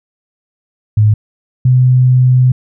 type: tone pair in turn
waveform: sine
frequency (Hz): 106.5 / 127.16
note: G#2 / C3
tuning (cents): +44 / -49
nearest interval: minor third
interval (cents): 307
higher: second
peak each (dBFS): -5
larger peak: neither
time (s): 0.97-1.14 / 1.65-2.52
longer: second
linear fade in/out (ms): 5
effects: none